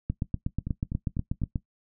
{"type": "two click trains", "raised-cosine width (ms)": 5, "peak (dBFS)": [-19, -15], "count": [4, 13], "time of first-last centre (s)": [[0.67, 1.418], [0.1, 1.558]], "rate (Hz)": [4.01, 8.23], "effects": ["noise-tail reverb RT60 0.1 s tail -17 dB re dry"]}